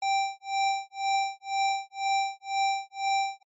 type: tone with tremolo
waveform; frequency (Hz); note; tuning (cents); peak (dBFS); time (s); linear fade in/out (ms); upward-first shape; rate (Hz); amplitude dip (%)
square; 784; G5; 0; -23; 0.02-3.43; 5; sine; 2; 100
effects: MP3 32 kbps